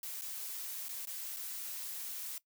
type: noise with dropouts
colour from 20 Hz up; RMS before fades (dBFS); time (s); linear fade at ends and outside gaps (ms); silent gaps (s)
blue; -42; 0.03-2.38; 2; 0.212-0.219 / 0.885-0.891 / 1.054-1.071 / 1.364-1.368
effects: noise-tail reverb RT60 0.1 s tail -19 dB re dry